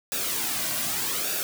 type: noise with flanger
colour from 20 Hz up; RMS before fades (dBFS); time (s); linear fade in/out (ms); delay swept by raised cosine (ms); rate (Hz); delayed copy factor
white; -28; 0.12-1.43; 0; 0.95 to 2.35; 0.83; -0.6
effects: none